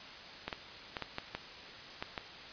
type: clicks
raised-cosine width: 0.3 ms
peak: -20 dBFS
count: 8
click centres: 0.48 / 0.528 / 0.968 / 1.023 / 1.184 / 1.35 / 2.025 / 2.178 s
effects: white hiss -48 dBFS RMS until 2.52 s + resampled to 11025 Hz